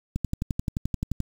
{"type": "click train", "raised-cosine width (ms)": 5, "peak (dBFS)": -14, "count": 13, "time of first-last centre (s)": [0.16, 1.203], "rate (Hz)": 11.5, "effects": ["7-bit"]}